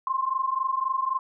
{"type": "tone pair together", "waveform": "sine", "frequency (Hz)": [1046.5, 1070.3], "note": ["C6", "C6"], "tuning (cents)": [0, 39], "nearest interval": "unison", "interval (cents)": 39, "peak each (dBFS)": [-26, -27], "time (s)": [0.07, 1.19], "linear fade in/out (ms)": 2, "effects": []}